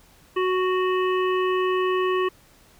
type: harmonic tone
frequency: 370 Hz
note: F#4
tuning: in tune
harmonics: 1 / 3 / 5 / 7 / 8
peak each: -21 / -26 / -33 / -36 / -37 dBFS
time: 0.36-2.29 s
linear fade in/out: 10 ms
effects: pink hiss -55 dBFS RMS until 2.79 s